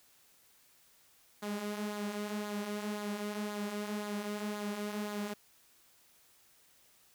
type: tone with flanger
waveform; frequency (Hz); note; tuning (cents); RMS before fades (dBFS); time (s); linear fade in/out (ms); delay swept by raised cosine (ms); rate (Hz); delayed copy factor
sawtooth; 207.7; G#3; 0; -38; 1.42-5.34; 10; 0.35 to 6.05; 1.9; -0.5
effects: white hiss -65 dBFS RMS until 7.14 s